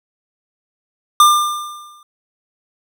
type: tone with exponential decay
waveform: square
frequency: 1197 Hz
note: D6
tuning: 33 cents sharp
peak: -5 dBFS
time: 1.2-2.03 s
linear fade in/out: 2 ms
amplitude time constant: 180 ms
effects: none